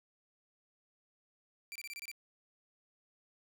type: tone bursts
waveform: sawtooth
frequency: 2349 Hz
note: D7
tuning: in tune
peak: -39 dBFS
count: 7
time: 1.72-2.115 s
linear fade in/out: 0 ms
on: 35 ms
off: 25 ms
effects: none